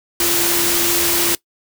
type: tone in noise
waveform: sine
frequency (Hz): 343.6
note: F4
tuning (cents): -28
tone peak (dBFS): -23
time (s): 0.2-1.35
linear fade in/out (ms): 2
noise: white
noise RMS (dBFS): -17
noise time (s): 0.2-1.35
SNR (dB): -9
effects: noise-tail reverb RT60 0.1 s tail -21 dB re dry